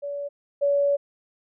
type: tone pair in turn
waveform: sine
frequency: 571 / 567.7 Hz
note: D5 / C#5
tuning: -49 / +41 cents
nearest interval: unison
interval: 10 cents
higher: first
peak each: -28 / -18 dBFS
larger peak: second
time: 0.02-0.29 / 0.61-0.97 s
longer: second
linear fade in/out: 20 ms
effects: none